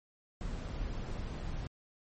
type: noise with dropouts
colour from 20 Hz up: brown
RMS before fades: -38 dBFS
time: 0.41-1.67 s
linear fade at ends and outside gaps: 0 ms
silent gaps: 0.681-0.686 / 1.402-1.408 s
effects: MP3 32 kbps